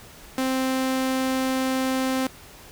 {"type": "tone", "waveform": "sawtooth", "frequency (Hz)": 261.6, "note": "C4", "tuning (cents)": 0, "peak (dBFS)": -18, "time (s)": [0.38, 2.27], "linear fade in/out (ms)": 2, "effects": ["pink hiss -46 dBFS RMS until 2.71 s"]}